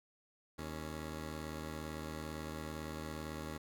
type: tone pair together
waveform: 10% pulse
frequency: 77.79 / 277.2 Hz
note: D#2 / C#4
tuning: 0 / 0 cents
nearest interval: octave + minor seventh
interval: 2200 cents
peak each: -34 / -40 dBFS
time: 0.58-3.58 s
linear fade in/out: 10 ms
effects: none